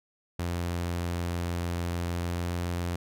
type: tone with pitch glide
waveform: sawtooth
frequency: 86.6 to 87.25 Hz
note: F2 to F2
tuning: -14 to -1 cents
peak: -25 dBFS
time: 0.39-2.96 s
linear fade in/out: 5 ms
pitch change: +13 cents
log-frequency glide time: 2.04-2.7 s
effects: none